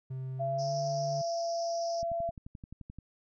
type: tone with pitch glide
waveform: triangle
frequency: 130.81 to 145.14 Hz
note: C3 to D3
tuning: 0 to -20 cents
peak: -33 dBFS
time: 0.1-1.22 s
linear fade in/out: 10 ms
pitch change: +180 cents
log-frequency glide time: 0.38-0.74 s
type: tone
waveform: sine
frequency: 676 Hz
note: E5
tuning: 43 cents sharp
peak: -30 dBFS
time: 0.39-2.31 s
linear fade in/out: 20 ms
type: band-pass noise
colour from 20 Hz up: pink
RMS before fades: -46 dBFS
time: 0.58-2.03 s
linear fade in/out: 20 ms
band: 5000 to 5800 Hz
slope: 96 dB/octave
type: click train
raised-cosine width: 5 ms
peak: -32 dBFS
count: 12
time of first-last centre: 2.03-2.987 s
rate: 11.5 Hz
effects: none